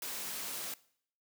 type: noise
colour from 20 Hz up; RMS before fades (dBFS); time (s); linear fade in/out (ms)
white; -40; 0.02-0.74; 2
effects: noise-tail reverb RT60 0.6 s tail -20 dB re dry + high-pass 150 Hz 12 dB/octave